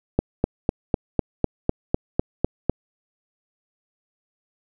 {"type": "click train", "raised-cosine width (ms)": 2, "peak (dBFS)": -4, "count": 11, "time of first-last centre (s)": [0.19, 2.696], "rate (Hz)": 3.99, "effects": []}